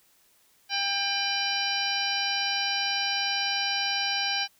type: harmonic tone with a mistuned harmonic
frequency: 797 Hz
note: G5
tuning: 28 cents sharp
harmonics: 1 / 2 / 3 / 4 / 5 / 6 / 7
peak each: -33 / -33 / -33 / -33 / -33 / -33 / -33 dBFS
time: 0.69-4.48 s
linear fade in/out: 50 ms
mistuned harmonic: 4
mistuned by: -92 cents
effects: white hiss -63 dBFS RMS until 4.59 s